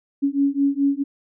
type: beating tone pair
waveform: sine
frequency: 277.2 / 281.9 Hz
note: C#4 / C#4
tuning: 0 / +29 cents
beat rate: 4.7 Hz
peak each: -20 dBFS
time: 0.22-1.04 s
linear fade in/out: 20 ms
effects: none